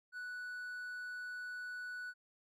triangle tone, 1480 Hz, F#6, in tune, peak -40 dBFS, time 0.12-2.14 s, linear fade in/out 50 ms, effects none

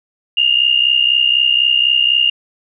sine tone pair together, 2794 / 2858 Hz, F7 / F7, 0 / +39 cents, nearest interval unison, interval 39 cents, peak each -13 dBFS, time 0.37-2.3 s, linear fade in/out 5 ms, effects none

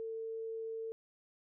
sine tone, 449 Hz, A4, 35 cents sharp, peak -38 dBFS, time 0-0.92 s, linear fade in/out 0 ms, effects none

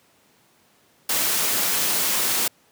white noise, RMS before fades -22 dBFS, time 1.09-2.48 s, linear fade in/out 5 ms, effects pink hiss -59 dBFS RMS until 2.71 s + high-pass 150 Hz 12 dB/octave

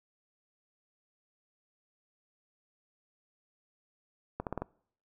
accelerating click train, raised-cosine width 1 ms, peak -20 dBFS, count 5, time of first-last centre 4.4-4.62 s, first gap 68 ms, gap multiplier 0.86, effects noise-tail reverb RT60 0.6 s tail -24 dB re dry

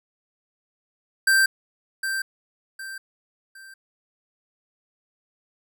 square tone with echo, 1568 Hz, G6, in tune, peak -16 dBFS, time 1.27-1.46 s, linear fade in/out 5 ms, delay 760 ms, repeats 3, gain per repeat -9 dB, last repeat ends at 3.74 s, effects none

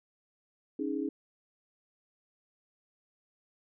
sine chord, C# suspended second, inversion none, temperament equal, 277.2 / 311.1 / 415.3 Hz, C#4 / D#4 / G#4, 0 / 0 / 0 cents, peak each -34 / -34 / -37 dBFS, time 0.79-1.09 s, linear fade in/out 5 ms, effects none

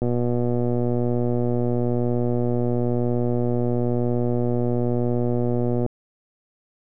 click train, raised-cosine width 2 ms, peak -11 dBFS, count 708, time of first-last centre 0.02-5.863 s, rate 121 Hz, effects none

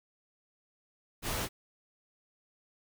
pink noise, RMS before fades -34 dBFS, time 1.22-1.49 s, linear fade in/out 50 ms, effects none

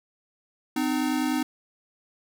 square tone pair together, 255.6 / 305.5 Hz, C4 / D#4, -40 / -32 cents, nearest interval minor third, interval 308 cents, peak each -27 dBFS, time 0.76-1.43 s, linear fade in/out 5 ms, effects none

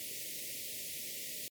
white band-stop noise, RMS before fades -42 dBFS, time 0-1.48 s, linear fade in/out 0 ms, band 630 to 1900 Hz, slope 96 dB/octave, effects high-pass 100 Hz 12 dB/octave + MP3 96 kbps

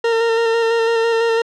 40% pulse tone with vibrato, 458.2 Hz, A#4, 30 cents flat, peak -13 dBFS, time 0.04-1.42 s, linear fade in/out 5 ms, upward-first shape square, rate 6 Hz, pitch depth 18 cents each way, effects low-pass 4000 Hz 12 dB/octave

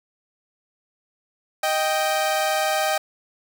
sawtooth tone pair together, 623.3 / 784 Hz, D#5 / G5, +3 / 0 cents, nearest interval major third, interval 397 cents, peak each -19 dBFS, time 1.63-2.98 s, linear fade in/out 5 ms, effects none

